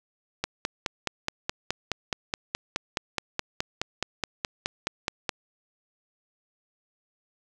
click train, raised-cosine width 0.2 ms, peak -9 dBFS, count 24, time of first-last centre 0.44-5.292 s, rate 4.74 Hz, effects none

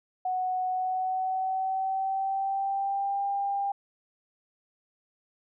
sine tone with pitch glide, 740 to 797.7 Hz, F#5 to G5, 0 to +30 cents, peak -26 dBFS, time 0.25-3.72 s, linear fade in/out 5 ms, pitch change +130 cents, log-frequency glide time 0.69-3.23 s, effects none

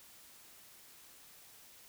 silence, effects white hiss -58 dBFS RMS until 1.88 s

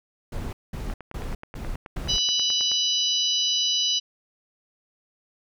brown noise bursts, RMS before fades -31 dBFS, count 5, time 0.32-2.17 s, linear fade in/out 5 ms, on 210 ms, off 200 ms
click train, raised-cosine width 0.5 ms, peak -23 dBFS, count 18, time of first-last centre 0.9-2.716 s, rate 9.36 Hz
harmonic tone, 987.8 Hz, B5, in tune, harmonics 3 / 4 / 5 / 6, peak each -24 / -26 / -28 / -30 dBFS, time 2.08-4 s, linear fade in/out 20 ms
effects none

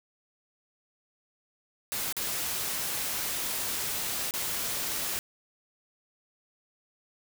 white noise with dropouts, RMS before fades -32 dBFS, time 1.92-5.19 s, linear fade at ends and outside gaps 0 ms, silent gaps 2.125-2.167 / 4.309-4.338 s, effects none

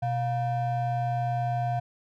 triangle ring-modulated tone, 415.3 Hz, G#4, in tune, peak -20 dBFS, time 0.02-1.8 s, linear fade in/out 10 ms, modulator 291 Hz, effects none

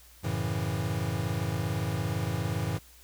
square chord, F# minor seventh, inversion none, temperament equal with one note detuned, 92.5 / 110 / 137.87 / 164.81 Hz, F#2 / A2 / C#3 / E3, 0 / 0 / -9 / 0 cents, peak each -35 / -33 / -37 / -35 dBFS, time 0.23-2.79 s, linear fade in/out 20 ms, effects added 60 Hz sine -56 dBFS peak until 3.03 s + white hiss -56 dBFS RMS until 3.03 s

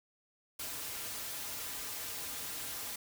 white noise with comb filter, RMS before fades -41 dBFS, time 0.59-2.96 s, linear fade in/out 5 ms, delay 5.4 ms, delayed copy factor -0.55, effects none

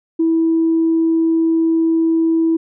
sine tone, 326.9 Hz, E4, 14 cents flat, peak -11 dBFS, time 0.19-2.57 s, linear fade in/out 10 ms, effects tanh soft clip ceiling -7 dBFS

